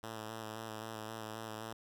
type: tone with vibrato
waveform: 5% pulse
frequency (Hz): 110.3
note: A2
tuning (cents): +5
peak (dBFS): -31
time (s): 0.03-1.73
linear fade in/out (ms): 5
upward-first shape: square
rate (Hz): 3.8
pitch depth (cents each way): 23
effects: none